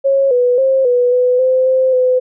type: tone with pitch steps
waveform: sine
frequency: 546 / 492.6 / 532 / 491.1 / 498.6 / 516 / 520 / 507 Hz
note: C#5 / B4 / C5 / B4 / B4 / C5 / C5 / B4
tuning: -26 / -5 / +29 / -10 / +16 / -24 / -11 / +45 cents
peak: -9 dBFS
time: 0.04-2.2 s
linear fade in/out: 20 ms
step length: 270 ms
effects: none